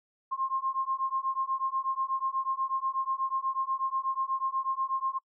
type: beating tone pair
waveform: sine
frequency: 1060 / 1068.2 Hz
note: C6 / C6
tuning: +22 / +36 cents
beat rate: 8.2 Hz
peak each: -31 dBFS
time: 0.31-5.19 s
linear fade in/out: 20 ms
effects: noise-tail reverb RT60 0.1 s tail -25 dB re dry